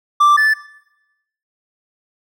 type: tone pair in turn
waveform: triangle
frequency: 1174.7 / 1749.4 Hz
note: D6 / A6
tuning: 0 / -10 cents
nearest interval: perfect fifth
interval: 690 cents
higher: second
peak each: -6 / -9 dBFS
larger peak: first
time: 0.2-0.37 / 0.37-0.54 s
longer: neither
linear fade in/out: 10 ms
effects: noise-tail reverb RT60 0.9 s tail -18 dB re dry